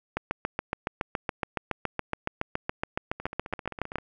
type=two click trains; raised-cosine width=0.5 ms; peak=-12 / -22 dBFS; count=28 / 13; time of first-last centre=0.17-3.957 / 3.2-3.984 s; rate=7.13 / 15.3 Hz; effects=none